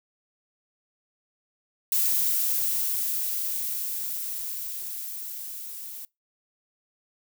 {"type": "noise with level ramp", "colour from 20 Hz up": "violet", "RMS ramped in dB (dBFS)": [-23, -39], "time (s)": [1.92, 6.05], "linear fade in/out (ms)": 2, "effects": ["noise-tail reverb RT60 0.2 s tail -24 dB re dry"]}